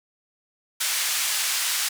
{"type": "band-pass noise", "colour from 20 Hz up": "white", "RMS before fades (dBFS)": -25, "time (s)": [0.8, 1.89], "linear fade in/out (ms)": 10, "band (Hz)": [1300, 9700], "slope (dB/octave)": 12, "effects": []}